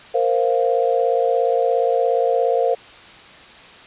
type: chord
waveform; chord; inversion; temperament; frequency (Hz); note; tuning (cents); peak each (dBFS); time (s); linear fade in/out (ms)
sine; Bb suspended second; none; equal; 466.2 / 523.3 / 698.5; Bb4 / C5 / F5; 0 / 0 / 0; -19 / -19 / -21; 0.14-2.75; 10
effects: white hiss -42 dBFS RMS until 3.86 s + resampled to 8000 Hz